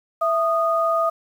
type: tone pair together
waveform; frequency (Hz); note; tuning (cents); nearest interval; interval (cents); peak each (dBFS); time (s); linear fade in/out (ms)
sine; 661.8 / 1235; E5 / D#6; +7 / -13; major seventh; 1080; -20; 0.21-1.1; 10
effects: 8-bit